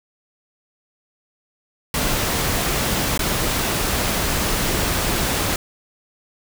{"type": "noise with dropouts", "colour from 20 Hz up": "pink", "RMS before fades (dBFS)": -21, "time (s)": [1.94, 5.56], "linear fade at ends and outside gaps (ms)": 2, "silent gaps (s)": [3.177, 3.192], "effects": []}